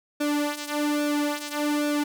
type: tone with flanger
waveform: sawtooth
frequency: 294.4 Hz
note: D4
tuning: 4 cents sharp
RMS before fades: -26 dBFS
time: 0.2-2.04 s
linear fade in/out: 10 ms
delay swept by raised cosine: 0.99 to 3.49 ms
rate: 1.2 Hz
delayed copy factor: -0.75
effects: none